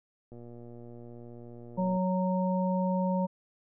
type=click train; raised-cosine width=2 ms; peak=-35 dBFS; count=197; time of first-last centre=0.32-1.967 s; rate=119 Hz
type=harmonic tone; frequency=185 Hz; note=F#3; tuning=in tune; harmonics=1 / 3 / 5; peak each=-27 / -32 / -34 dBFS; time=1.77-3.27 s; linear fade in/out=20 ms
effects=none